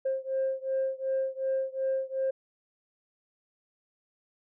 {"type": "beating tone pair", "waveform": "sine", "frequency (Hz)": [530, 532.7], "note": ["C5", "C5"], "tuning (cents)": [22, 31], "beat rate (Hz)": 2.7, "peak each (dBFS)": [-29, -30], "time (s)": [0.05, 2.31], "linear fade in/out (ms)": 10, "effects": ["tanh soft clip ceiling -22 dBFS"]}